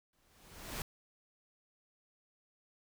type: noise with exponential growth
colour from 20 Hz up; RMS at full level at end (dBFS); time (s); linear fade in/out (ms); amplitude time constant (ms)
pink; -38; 0.13-0.82; 2; 150
effects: none